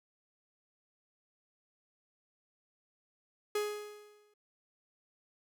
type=tone with exponential decay; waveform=45% pulse; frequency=417.9 Hz; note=G#4; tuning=11 cents sharp; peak=-29 dBFS; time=3.55-4.34 s; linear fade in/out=5 ms; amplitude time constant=170 ms; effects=none